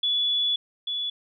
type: tone pair in turn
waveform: sine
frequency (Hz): 3424 / 3424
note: A7 / A7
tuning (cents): -48 / -48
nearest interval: unison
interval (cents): 0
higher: neither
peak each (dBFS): -21 / -26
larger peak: first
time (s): 0.03-0.56 / 0.87-1.1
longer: first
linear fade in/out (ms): 5
effects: none